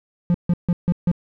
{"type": "tone bursts", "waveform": "triangle", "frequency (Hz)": 174.61, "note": "F3", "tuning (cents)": 0, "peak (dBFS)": -12, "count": 5, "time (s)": [0.3, 1.115], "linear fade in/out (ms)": 0, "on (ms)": 43, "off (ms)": 150, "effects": []}